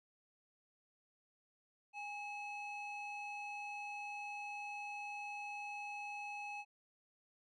triangle ring-modulated tone, 1700 Hz, G#6, 40 cents sharp, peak -38 dBFS, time 1.93-6.65 s, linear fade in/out 50 ms, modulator 878 Hz, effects resampled to 22050 Hz

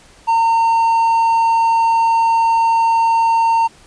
triangle tone, 913 Hz, A#5, 36 cents flat, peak -9 dBFS, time 0.27-3.68 s, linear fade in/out 20 ms, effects pink hiss -46 dBFS RMS until 3.86 s + resampled to 22050 Hz

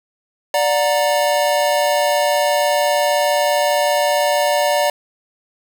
square chord, D augmented, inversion none, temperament equal with one note detuned, 587.3 / 726.9 / 932.3 Hz, D5 / F#5 / A#5, 0 / -31 / 0 cents, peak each -17 / -21 / -22 dBFS, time 0.54-4.9 s, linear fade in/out 2 ms, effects none

